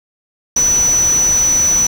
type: tone in noise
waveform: sine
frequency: 5950 Hz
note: F#8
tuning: 9 cents sharp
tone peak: -10 dBFS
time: 0.56-1.87 s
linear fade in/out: 5 ms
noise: pink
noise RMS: -25 dBFS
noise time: 0.56-1.87 s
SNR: +12 dB
effects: none